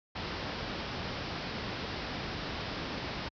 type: low-pass noise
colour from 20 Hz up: pink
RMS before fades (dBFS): -37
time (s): 0.15-3.29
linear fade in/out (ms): 10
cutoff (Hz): 5400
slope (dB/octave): 96
effects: high-pass 60 Hz 12 dB/octave